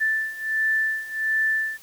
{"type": "beating tone pair", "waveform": "sine", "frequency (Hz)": [1762, 1763.4], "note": ["A6", "A6"], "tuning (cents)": [2, 3], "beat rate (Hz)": 1.4, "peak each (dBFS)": [-26, -23], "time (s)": [0, 1.78], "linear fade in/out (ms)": 20, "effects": ["white hiss -49 dBFS RMS until 1.82 s"]}